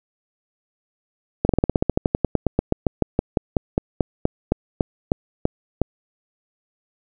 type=slowing click train; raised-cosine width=2 ms; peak=-3 dBFS; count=30; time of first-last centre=1.45-5.817 s; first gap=42 ms; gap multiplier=1.08; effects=none